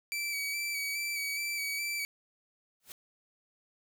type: tone with vibrato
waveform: sawtooth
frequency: 2300 Hz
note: D7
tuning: 37 cents flat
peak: -29 dBFS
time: 0.12-2.05 s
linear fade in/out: 0 ms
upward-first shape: square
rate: 2.4 Hz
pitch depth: 23 cents each way
type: noise with exponential growth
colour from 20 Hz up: white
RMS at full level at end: -42 dBFS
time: 2.8-2.92 s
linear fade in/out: 1 ms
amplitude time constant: 24 ms
effects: none